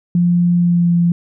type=tone with pitch glide; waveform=sine; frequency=174.61 to 172.01 Hz; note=F3 to F3; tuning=0 to -26 cents; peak=-10 dBFS; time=0.15-1.12 s; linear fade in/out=2 ms; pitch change=-26 cents; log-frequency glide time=0.56-0.95 s; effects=none